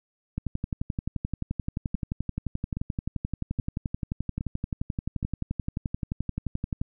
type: two click trains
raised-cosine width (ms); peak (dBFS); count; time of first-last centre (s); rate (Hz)
5; -18 / -16; 5 / 75; 1.95-5.229 / 0.38-6.815; 1.22 / 11.5
effects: none